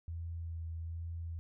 sine tone with vibrato, 83 Hz, E2, 12 cents sharp, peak -38 dBFS, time 0.08-1.39 s, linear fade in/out 0 ms, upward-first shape sine, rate 1.2 Hz, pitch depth 18 cents each way, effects none

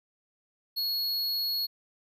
square tone, 4334 Hz, C#8, 40 cents flat, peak -28 dBFS, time 0.76-1.67 s, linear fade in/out 20 ms, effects none

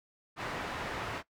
white low-pass noise, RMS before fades -38 dBFS, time 0.36-1.23 s, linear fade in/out 50 ms, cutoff 1700 Hz, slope 12 dB/octave, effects noise-tail reverb RT60 0.1 s tail -18 dB re dry

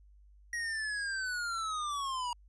square linear sweep, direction down, 1897 to 949 Hz, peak -34 dBFS, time 0.53-2.33 s, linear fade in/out 2 ms, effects added 50 Hz sine -56 dBFS peak until 2.48 s + resampled to 22050 Hz

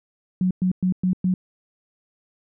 sine tone bursts, 183.8 Hz, F#3, 11 cents flat, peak -17 dBFS, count 5, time 0.41-1.34 s, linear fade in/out 2 ms, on 98 ms, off 110 ms, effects none

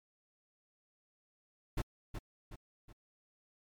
brown noise with echo, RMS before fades -31 dBFS, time 1.77-1.82 s, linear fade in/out 10 ms, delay 370 ms, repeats 3, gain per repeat -7 dB, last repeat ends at 2.93 s, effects MP3 96 kbps

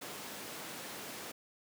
pink high-pass noise, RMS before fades -45 dBFS, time 0.01-1.32 s, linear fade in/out 10 ms, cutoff 240 Hz, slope 12 dB/octave, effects none

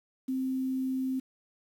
sine tone with quantisation, 261.6 Hz, C4, in tune, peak -28 dBFS, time 0.28-1.2 s, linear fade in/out 10 ms, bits 9, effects none

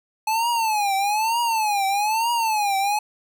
square tone with vibrato, 859 Hz, A5, 42 cents flat, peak -20 dBFS, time 0.27-2.99 s, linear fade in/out 5 ms, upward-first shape triangle, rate 1.1 Hz, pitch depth 190 cents each way, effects none

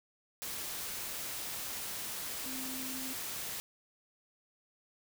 sine tone in noise, 260.6 Hz, C4, 7 cents flat, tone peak -43 dBFS, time 2.46-3.13 s, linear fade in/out 0 ms, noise white, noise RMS -40 dBFS, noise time 0.42-3.6 s, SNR -6 dB, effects none

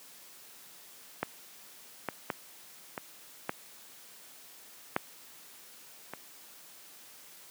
clicks, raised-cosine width 0.5 ms, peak -14 / -16 / -15 / -20 / -15 / -11 / -23 dBFS, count 7, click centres 1.23 / 2.087 / 2.302 / 2.978 / 3.494 / 4.964 / 6.136 s, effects white hiss -53 dBFS RMS until 7.5 s + high-pass 150 Hz 12 dB/octave

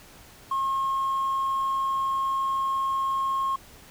triangle tone with hard clipping, 1078 Hz, C#6, 49 cents flat, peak -23 dBFS, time 0.51-3.56 s, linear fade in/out 5 ms, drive 2 dB, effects pink hiss -50 dBFS RMS until 3.9 s

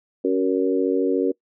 harmonic tone with a mistuned harmonic, 93.8 Hz, F#2, 24 cents sharp, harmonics 3 / 4 / 5 / 6, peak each -22 / -22 / -22 / -32 dBFS, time 0.24-1.32 s, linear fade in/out 10 ms, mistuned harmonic 3, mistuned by -19 cents, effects noise-tail reverb RT60 0.1 s tail -22 dB re dry

